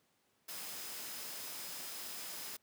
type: tone in noise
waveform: sine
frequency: 5070 Hz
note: D#8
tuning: 32 cents sharp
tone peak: -54 dBFS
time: 0.48-2.57 s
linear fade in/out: 10 ms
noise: white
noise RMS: -45 dBFS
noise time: 0.48-2.57 s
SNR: -12 dB
effects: pink hiss -75 dBFS RMS until 2.62 s + high-pass 150 Hz 12 dB/octave